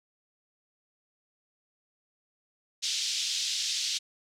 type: band-pass noise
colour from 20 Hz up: pink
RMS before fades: -31 dBFS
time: 2.82-3.99 s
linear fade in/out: 20 ms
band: 3300 to 6400 Hz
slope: 24 dB/octave
effects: none